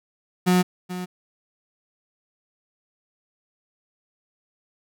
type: tone with echo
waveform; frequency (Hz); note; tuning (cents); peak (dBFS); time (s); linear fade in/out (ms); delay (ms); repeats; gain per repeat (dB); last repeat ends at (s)
35% pulse; 181.1; F#3; -37; -14; 0.46-0.63; 20; 430; 1; -13; 1.06
effects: none